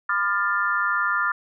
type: tone cluster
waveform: sine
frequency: 1010 / 1207 / 1400 / 1767 Hz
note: B5 / D6 / F6 / A6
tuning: +39 / +47 / +4 / +7 cents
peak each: -31 / -25 / -23 / -27 dBFS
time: 0.09-1.32 s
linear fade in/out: 5 ms
effects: none